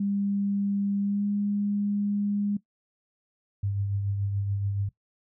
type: tone with pitch glide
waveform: sine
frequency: 200.3 to 203.9 Hz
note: G3 to G#3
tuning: +38 to -32 cents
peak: -24 dBFS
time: 0-2.57 s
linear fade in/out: 5 ms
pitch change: +30 cents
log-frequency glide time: 1.01-1.26 s
type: tone with tremolo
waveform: sine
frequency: 100 Hz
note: G2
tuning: 35 cents sharp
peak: -24 dBFS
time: 3.63-4.89 s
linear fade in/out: 5 ms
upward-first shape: triangle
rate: 7 Hz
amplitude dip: 40%
effects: noise-tail reverb RT60 0.1 s tail -17 dB re dry